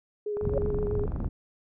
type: tone with vibrato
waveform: sine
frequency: 415.3 Hz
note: G#4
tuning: in tune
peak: -28 dBFS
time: 0.26-1.06 s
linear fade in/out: 5 ms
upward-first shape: sine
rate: 7.7 Hz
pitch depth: 22 cents each way
type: click train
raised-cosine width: 1 ms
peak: -25 dBFS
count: 22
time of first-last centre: 0.37-1.245 s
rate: 24 Hz
type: low-pass noise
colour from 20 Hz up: pink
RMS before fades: -30 dBFS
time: 0.42-1.29 s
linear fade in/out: 10 ms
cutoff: 200 Hz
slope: 12 dB/octave
type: tone with exponential growth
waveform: sine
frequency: 554.4 Hz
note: C#5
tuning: in tune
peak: -20 dBFS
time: 0.49-0.58 s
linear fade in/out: 2 ms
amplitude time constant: 18 ms
effects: none